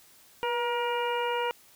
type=harmonic tone with a mistuned harmonic; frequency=474.6 Hz; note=A#4; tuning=31 cents sharp; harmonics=1 / 2 / 3 / 4 / 5 / 6; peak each=-30 / -30 / -37 / -42 / -39 / -38 dBFS; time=0.43-1.51 s; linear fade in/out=0 ms; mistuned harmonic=1; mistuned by=+36 cents; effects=white hiss -57 dBFS RMS until 1.75 s